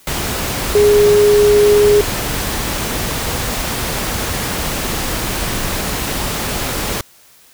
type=tone in noise; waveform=sine; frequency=414.4 Hz; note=G#4; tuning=4 cents flat; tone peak=-7 dBFS; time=0.75-2.01 s; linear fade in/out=2 ms; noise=pink; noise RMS=-20 dBFS; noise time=0.07-7.01 s; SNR=+10 dB; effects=white hiss -47 dBFS RMS until 7.53 s